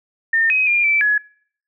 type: tone with pitch steps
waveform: sine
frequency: 1815 / 2528 / 2405 / 2325 / 1689 Hz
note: A#6 / D#7 / D7 / D7 / G#6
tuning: -47 / +27 / +41 / -18 / +29 cents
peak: -13 dBFS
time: 0.33-1.18 s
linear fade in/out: 5 ms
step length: 170 ms
effects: noise-tail reverb RT60 0.6 s tail -25 dB re dry